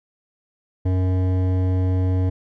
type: tone with hard clipping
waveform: sine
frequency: 92.5 Hz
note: F#2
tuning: in tune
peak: -19 dBFS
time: 0.85-2.3 s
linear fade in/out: 10 ms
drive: 13 dB
effects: none